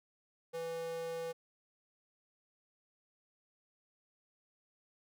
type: tone with high-pass filter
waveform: square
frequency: 165.4 Hz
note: E3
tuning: 6 cents sharp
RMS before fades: -40 dBFS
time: 0.53-1.33 s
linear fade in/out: 20 ms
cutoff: 430 Hz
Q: 6
effects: none